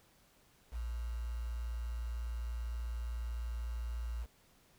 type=tone with quantisation; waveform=sine; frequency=58.3 Hz; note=A#1; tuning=1 cent sharp; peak=-36 dBFS; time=0.71-4.27 s; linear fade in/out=50 ms; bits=9; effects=pink hiss -67 dBFS RMS until 4.78 s